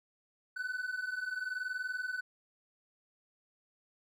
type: tone pair together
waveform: triangle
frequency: 1487 / 1507.8 Hz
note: F#6 / F#6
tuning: +8 / +32 cents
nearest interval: unison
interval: 24 cents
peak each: -38 / -35 dBFS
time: 0.56-2.21 s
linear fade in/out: 10 ms
effects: none